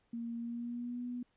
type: tone with pitch glide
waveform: sine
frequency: 233.1 to 245 Hz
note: A#3 to B3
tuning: 0 to -14 cents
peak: -37 dBFS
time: 0.13-1.23 s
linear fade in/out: 5 ms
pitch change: +86 cents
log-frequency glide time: 0.37-1.04 s
effects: pink hiss -75 dBFS RMS until 1.36 s + resampled to 8000 Hz